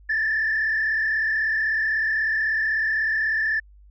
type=tone with frequency modulation; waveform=sine; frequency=1760 Hz; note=A6; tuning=in tune; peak=-19 dBFS; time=0.09-3.6 s; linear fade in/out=10 ms; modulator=36.2 Hz; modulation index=1.4; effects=tanh soft clip ceiling -16 dBFS + added 50 Hz sine -47 dBFS peak until 3.9 s